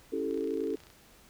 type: chord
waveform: sine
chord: A dominant seventh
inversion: first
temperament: equal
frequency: 277.2 / 329.6 / 392 / 440 Hz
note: C#4 / E4 / G4 / A4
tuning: 0 / 0 / 0 / 0 cents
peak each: -36 / -36 / -36 / -33 dBFS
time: 0.12-0.76 s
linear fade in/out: 10 ms
type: click train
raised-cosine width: 0.2 ms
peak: -36 dBFS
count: 19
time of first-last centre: 0.31-0.902 s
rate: 30.4 Hz
effects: pink hiss -58 dBFS RMS until 1.29 s